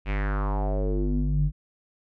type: tone with low-pass filter sweep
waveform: square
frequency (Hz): 49.9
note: G1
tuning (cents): +32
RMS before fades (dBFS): -25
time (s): 0.05-1.52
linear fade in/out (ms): 50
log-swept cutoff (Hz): 2600 to 120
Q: 4.2
effects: none